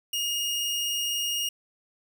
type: tone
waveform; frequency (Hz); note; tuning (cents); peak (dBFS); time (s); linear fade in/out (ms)
sawtooth; 2854; F7; +37; -23; 0.13-1.49; 5
effects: none